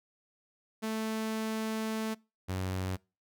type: tone pair in turn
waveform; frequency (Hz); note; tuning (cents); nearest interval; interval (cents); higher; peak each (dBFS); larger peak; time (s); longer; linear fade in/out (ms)
sawtooth; 220 / 93.44; A3 / F#2; 0 / +18; octave + minor third; 1482; first; -28; neither; 0.82-2.15 / 2.48-2.97; first; 20
effects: noise-tail reverb RT60 0.3 s tail -25 dB re dry